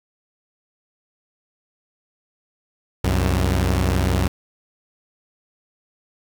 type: tone pair together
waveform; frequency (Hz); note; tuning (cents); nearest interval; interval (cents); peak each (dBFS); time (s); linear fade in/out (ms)
sawtooth; 65.41 / 92.5; C2 / F#2; 0 / 0; tritone; 600; -16; 3.04-4.28; 5
effects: 7-bit